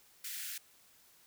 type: high-pass noise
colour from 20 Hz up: white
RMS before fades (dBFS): -42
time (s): 0.24-0.58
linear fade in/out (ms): 5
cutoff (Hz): 1400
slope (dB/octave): 96
effects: white hiss -64 dBFS RMS until 1.26 s